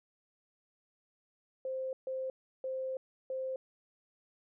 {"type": "tone bursts at uneven times", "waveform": "sine", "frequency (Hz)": 523.3, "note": "C5", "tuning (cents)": 0, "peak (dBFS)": -34, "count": 4, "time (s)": [[1.65, 1.93], [2.07, 2.3], [2.64, 2.97], [3.3, 3.56]], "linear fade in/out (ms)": 2, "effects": []}